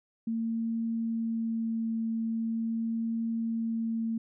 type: tone with vibrato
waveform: sine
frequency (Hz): 226.8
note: A#3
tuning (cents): -47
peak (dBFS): -28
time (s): 0.27-4.18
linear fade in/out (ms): 5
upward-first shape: triangle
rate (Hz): 0.42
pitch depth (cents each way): 10
effects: none